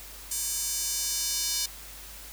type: tone with high-pass filter sweep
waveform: square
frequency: 330 Hz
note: E4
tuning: 2 cents sharp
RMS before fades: -30 dBFS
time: 0.31-1.66 s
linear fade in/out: 5 ms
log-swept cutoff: 7500 to 5000 Hz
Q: 1.8
effects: added 50 Hz sine -48 dBFS peak until 2.32 s + white hiss -45 dBFS RMS until 2.32 s